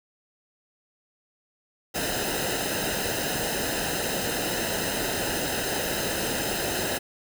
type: noise with comb filter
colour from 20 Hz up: pink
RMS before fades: -28 dBFS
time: 1.94-6.99 s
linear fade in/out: 20 ms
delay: 0.88 ms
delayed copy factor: -0.75
effects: none